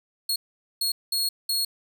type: tone bursts at uneven times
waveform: sawtooth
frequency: 4316 Hz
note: C#8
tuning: 47 cents flat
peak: -20 dBFS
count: 4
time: 0.29-0.36 / 0.81-0.92 / 1.12-1.29 / 1.49-1.65 s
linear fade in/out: 5 ms
effects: none